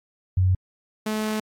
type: tone pair in turn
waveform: sine / sawtooth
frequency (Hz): 92.7 / 215.6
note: F#2 / A3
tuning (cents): +4 / -35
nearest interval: octave + minor third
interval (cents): 1461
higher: second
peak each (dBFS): -16 / -20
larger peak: first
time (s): 0.37-0.55 / 1.06-1.4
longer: second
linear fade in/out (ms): 5
effects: AAC 64 kbps